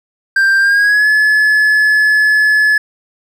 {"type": "tone with pitch glide", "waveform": "triangle", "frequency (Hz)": [1581, 1714.2], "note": ["G6", "A6"], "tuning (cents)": [14, -46], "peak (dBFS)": -6, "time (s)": [0.36, 2.78], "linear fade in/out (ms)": 5, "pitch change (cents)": 140, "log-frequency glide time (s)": [0.59, 1.08], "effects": []}